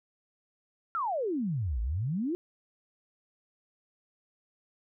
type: exponential two-way sweep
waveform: sine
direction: down then up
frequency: 1398 to 52.5 to 368.3 Hz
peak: -28 dBFS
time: 0.95-2.35 s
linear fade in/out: 0 ms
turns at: 1.81 s
effects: none